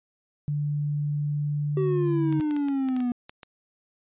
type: tone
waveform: sine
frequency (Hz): 146.83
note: D3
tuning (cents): 0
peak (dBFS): -24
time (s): 0.48-2.4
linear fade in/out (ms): 0
type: exponential sweep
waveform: triangle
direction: down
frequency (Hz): 384.7 to 240.8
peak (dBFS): -21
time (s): 1.77-3.12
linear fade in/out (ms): 2
type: clicks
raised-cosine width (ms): 0.2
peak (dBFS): -24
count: 10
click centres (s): 2.326 / 2.409 / 2.51 / 2.565 / 2.685 / 2.887 / 2.965 / 3.004 / 3.295 / 3.432
effects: resampled to 8000 Hz